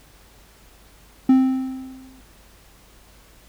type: tone with exponential decay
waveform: triangle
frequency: 261.6 Hz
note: C4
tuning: in tune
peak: -7 dBFS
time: 1.29-2.21 s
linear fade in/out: 5 ms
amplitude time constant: 200 ms
effects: added 50 Hz sine -52 dBFS peak until 3.48 s + pink hiss -52 dBFS RMS until 3.48 s